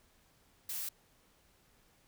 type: noise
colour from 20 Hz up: blue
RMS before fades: -39 dBFS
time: 0.69-0.89 s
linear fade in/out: 5 ms
effects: pink hiss -68 dBFS RMS until 2.07 s